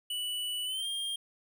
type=tone with pitch glide; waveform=square; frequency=2960 to 3209 Hz; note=F#7 to G7; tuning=0 to +40 cents; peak=-33 dBFS; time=0.1-1.16 s; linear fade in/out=5 ms; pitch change=+140 cents; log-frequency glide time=0.64-0.87 s; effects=12-bit